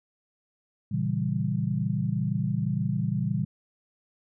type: chord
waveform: sine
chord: A# diminished seventh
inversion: none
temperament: equal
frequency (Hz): 116.54 / 138.59 / 164.81 / 196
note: A#2 / C#3 / E3 / G3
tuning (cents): 0 / 0 / 0 / 0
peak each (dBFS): -30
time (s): 0.91-3.45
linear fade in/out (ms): 10
effects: none